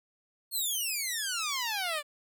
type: exponential sweep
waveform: 10% pulse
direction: down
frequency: 4366 to 570 Hz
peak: -22 dBFS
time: 0.51-2.03 s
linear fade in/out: 50 ms
effects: none